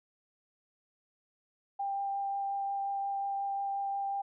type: tone with vibrato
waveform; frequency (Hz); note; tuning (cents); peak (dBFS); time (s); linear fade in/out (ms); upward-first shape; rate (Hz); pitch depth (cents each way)
sine; 793; G5; +20; -31; 1.79-4.22; 10; triangle; 5.6; 10
effects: none